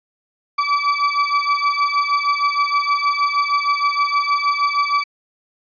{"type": "beating tone pair", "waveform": "35% pulse", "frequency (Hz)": [1149, 1155.4], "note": ["D6", "D6"], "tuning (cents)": [-38, -29], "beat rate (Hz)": 6.4, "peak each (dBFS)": -17, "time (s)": [0.58, 5.04], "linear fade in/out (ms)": 10, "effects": ["resampled to 11025 Hz"]}